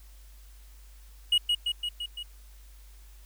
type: tone with echo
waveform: triangle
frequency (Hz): 2898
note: F#7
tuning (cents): -37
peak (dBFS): -18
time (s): 1.32-1.38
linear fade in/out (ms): 5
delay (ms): 170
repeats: 5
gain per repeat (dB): -3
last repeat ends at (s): 2.23
effects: added 50 Hz sine -48 dBFS peak until 3.25 s + white hiss -60 dBFS RMS until 3.25 s